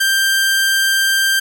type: tone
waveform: sawtooth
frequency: 1578 Hz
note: G6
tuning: 11 cents sharp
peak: -9 dBFS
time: 0-1.4 s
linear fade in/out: 10 ms
effects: none